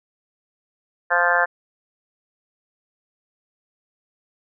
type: harmonic tone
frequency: 174.61 Hz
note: F3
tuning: in tune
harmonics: 3 / 4 / 5 / 6 / 7 / 8 / 9 / 10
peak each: -25 / -23 / -26 / -25 / -29 / -25 / -21 / -22 dBFS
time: 1.1-1.46 s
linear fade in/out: 20 ms
effects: none